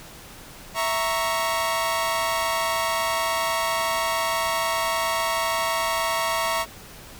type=chord; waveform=sawtooth; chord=A# diminished; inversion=second; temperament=equal; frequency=659.3 / 932.3 / 1108.7 Hz; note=E5 / A#5 / C#6; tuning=0 / 0 / 0 cents; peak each=-23 dBFS; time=0.74-6.66 s; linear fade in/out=50 ms; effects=pink hiss -43 dBFS RMS until 7.19 s